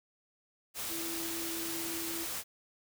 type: tone in noise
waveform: sine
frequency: 331.8 Hz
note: E4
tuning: 11 cents sharp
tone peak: -40 dBFS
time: 0.88-2.27 s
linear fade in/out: 50 ms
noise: white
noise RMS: -38 dBFS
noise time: 0.74-2.44 s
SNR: -5 dB
effects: none